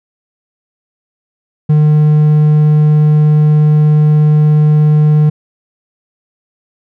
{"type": "tone", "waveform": "triangle", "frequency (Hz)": 151.4, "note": "D#3", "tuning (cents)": -47, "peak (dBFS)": -3, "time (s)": [1.69, 5.3], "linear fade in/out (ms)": 10, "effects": []}